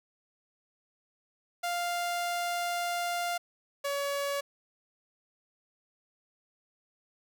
sawtooth tone pair in turn, 698.5 / 564.2 Hz, F5 / C#5, 0 / +30 cents, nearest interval major third, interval 370 cents, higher first, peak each -26 dBFS, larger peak neither, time 1.63-3.38 / 3.84-4.41 s, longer first, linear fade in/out 10 ms, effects none

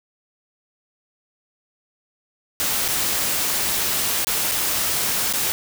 white noise with dropouts, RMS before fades -22 dBFS, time 2.6-5.52 s, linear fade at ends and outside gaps 0 ms, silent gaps 2.88-2.886 / 4.246-4.27 / 4.513-4.518 / 5.327-5.336 s, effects none

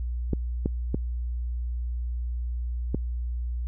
clicks, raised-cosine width 3 ms, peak -12 dBFS, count 4, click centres 0.333 / 0.659 / 0.945 / 2.946 s, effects added 60 Hz sine -27 dBFS peak until 3.67 s

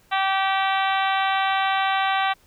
harmonic tone, 386.7 Hz, G4, 24 cents flat, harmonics 2 / 3 / 4 / 5 / 6 / 7 / 8 / 9 / 10, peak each -22 / -26 / -28 / -30 / -32 / -33 / -34 / -35 / -36 dBFS, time 0.11-2.34 s, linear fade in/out 20 ms, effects pink hiss -58 dBFS RMS until 2.46 s

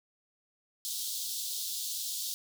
pink high-pass noise, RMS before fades -36 dBFS, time 0.85-2.34 s, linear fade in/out 0 ms, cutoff 3500 Hz, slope 48 dB/octave, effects none

